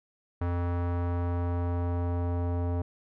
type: tone with low-pass filter sweep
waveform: square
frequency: 87.31 Hz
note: F2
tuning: in tune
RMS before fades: -29 dBFS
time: 0.41-2.82 s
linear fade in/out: 5 ms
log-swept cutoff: 1300 to 760 Hz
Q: 1.2
effects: none